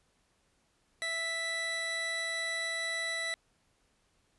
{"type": "tone pair together", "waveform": "30% pulse", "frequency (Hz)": [659.3, 1975.7], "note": ["E5", "B6"], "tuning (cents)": [0, 0], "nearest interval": "octave + perfect fifth", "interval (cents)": 1900, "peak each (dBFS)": [-39, -30], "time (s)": [1.02, 3.34], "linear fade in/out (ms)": 0, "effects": ["pink hiss -72 dBFS RMS until 4.38 s", "resampled to 24000 Hz"]}